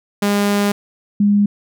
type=tone pair in turn; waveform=sawtooth / sine; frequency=203.4 / 204.3 Hz; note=G#3 / G#3; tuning=-36 / -28 cents; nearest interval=unison; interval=8 cents; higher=second; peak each=-10 dBFS; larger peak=neither; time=0.22-0.72 / 1.2-1.46 s; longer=first; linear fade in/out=5 ms; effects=none